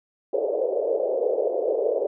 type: band-pass noise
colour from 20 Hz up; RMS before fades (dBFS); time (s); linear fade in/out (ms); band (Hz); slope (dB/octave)
white; -24; 0.33-2.07; 5; 420 to 570; 48
effects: none